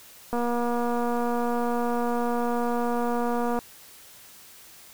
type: click train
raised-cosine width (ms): 1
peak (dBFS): -15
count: 780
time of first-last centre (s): 0.33-3.589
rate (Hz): 239
effects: white hiss -49 dBFS RMS until 4.93 s